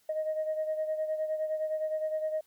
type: beating tone pair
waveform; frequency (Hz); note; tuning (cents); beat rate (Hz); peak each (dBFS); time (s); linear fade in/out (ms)
sine; 622.3 / 632; D#5 / D#5; 0 / +27; 9.7; -29 / -36; 0.09-2.41; 5
effects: tanh soft clip ceiling -24 dBFS + white hiss -68 dBFS RMS until 2.46 s

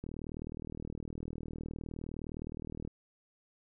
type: click train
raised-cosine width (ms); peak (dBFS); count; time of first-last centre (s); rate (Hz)
3; -28; 113; 0.04-2.875; 39.5
effects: none

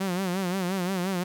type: tone with vibrato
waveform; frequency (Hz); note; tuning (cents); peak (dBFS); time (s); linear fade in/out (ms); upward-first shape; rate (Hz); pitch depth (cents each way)
sawtooth; 185; F#3; 0; -22; 0-1.24; 10; sine; 5.7; 100
effects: none

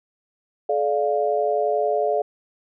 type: chord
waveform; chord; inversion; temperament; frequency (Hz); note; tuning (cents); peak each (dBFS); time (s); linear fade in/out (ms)
sine; D minor; second; equal with one note detuned; 428.7 / 587.3 / 698.5; A4 / D5 / F5; -45 / 0 / 0; -23; 0.69-2.22; 5
effects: none

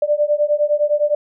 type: beating tone pair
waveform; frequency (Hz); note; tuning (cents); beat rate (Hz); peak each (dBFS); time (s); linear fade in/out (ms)
sine; 587.3 / 597.1; D5 / D5; 0 / +29; 9.8; -17; 0.02-1.15; 5
effects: none

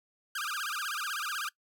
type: tone with vibrato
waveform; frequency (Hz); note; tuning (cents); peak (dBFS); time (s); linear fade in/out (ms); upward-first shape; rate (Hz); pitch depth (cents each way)
sawtooth; 1392; F6; -6; -29; 0.35-1.49; 5; sine; 16; 290
effects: noise-tail reverb RT60 0.1 s tail -21 dB re dry

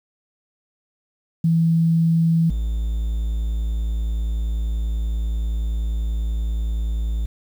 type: tone pair in turn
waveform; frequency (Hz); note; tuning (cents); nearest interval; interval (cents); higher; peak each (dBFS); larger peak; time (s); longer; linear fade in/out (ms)
sine / triangle; 164.81 / 55.19; E3 / A1; 0 / +6; octave + perfect fifth; 1894; first; -14 / -18; first; 1.44-2.5 / 2.5-7.26; second; 5
effects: 8-bit

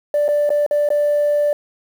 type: tone with dropouts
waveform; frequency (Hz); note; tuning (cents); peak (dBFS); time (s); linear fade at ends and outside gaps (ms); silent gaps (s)
sine; 587.3; D5; 0; -12; 0.14-1.53; 2; 0.281-0.287 / 0.493-0.503 / 0.664-0.71 / 0.889-0.903
effects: tanh soft clip ceiling -11 dBFS + 7-bit

